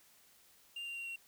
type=tone with pitch steps; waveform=triangle; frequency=2794 / 2776 / 2759 / 2741 Hz; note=F7 / F7 / F7 / F7; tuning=0 / -11 / -22 / -33 cents; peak=-39 dBFS; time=0.76-1.16 s; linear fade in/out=5 ms; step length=100 ms; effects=white hiss -65 dBFS RMS until 1.27 s